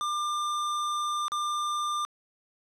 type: tone with dropouts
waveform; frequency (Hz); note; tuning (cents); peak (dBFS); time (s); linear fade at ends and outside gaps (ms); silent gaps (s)
square; 1196; D6; +31; -28; 0.01-2.05; 0; 1.282-1.319
effects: low-pass 8000 Hz 12 dB/octave + 10-bit